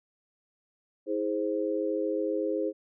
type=chord; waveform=sine; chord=E augmented; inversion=none; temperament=equal with one note detuned; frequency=321.9 / 415.3 / 523.3 Hz; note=E4 / G#4 / B#4; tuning=-41 / 0 / 0 cents; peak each=-31 dBFS; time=1.06-2.73 s; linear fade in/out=50 ms; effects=none